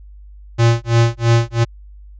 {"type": "tone with tremolo", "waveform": "square", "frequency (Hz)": 116.54, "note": "A#2", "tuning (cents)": 0, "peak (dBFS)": -9, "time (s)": [0.58, 1.65], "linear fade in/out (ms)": 20, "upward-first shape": "sine", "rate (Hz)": 3, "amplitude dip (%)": 100, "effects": ["added 50 Hz sine -36 dBFS peak until 2.19 s", "resampled to 16000 Hz"]}